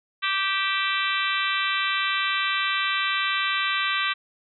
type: harmonic tone with a mistuned harmonic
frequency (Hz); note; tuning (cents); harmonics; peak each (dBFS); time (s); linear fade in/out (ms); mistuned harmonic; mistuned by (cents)
390; G4; -9; 3 / 4 / 5 / 6 / 7 / 8 / 9 / 10; -28 / -29 / -30 / -31 / -31 / -32 / -33 / -33; 0.22-4.14; 20; 7; -39
effects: none